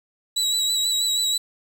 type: tone with vibrato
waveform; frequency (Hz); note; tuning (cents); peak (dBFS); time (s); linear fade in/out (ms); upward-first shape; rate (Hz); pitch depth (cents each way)
30% pulse; 3907; B7; -19; -17; 0.36-1.38; 10; sine; 6.2; 33
effects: 8-bit